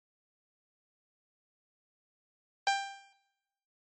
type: tone with exponential decay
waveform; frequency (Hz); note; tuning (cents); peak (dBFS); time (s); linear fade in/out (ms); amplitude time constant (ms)
sawtooth; 791; G5; +15; -19; 2.67-3.13; 2; 100
effects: noise-tail reverb RT60 1.0 s tail -22 dB re dry + MP3 32 kbps